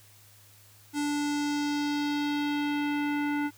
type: tone with low-pass filter sweep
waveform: square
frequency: 291.9 Hz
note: D4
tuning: 10 cents flat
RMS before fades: -29 dBFS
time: 0.93-3.51 s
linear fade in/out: 50 ms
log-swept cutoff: 8900 to 1900 Hz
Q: 1.7
effects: added 103 Hz sine -58 dBFS peak until 3.57 s + white hiss -57 dBFS RMS until 3.57 s